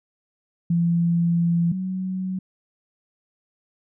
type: tone pair in turn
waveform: sine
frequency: 170.1 / 186.7 Hz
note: F3 / F#3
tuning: -45 / +16 cents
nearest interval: major second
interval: 161 cents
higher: second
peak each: -17 / -24 dBFS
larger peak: first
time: 0.7-1.72 / 1.72-2.39 s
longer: first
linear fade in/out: 5 ms
effects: none